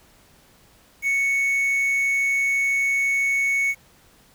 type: tone with quantisation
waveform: triangle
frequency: 2217 Hz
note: C#7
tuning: in tune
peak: -17 dBFS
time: 1.02-3.75 s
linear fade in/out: 50 ms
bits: 7
effects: pink hiss -55 dBFS RMS until 4.34 s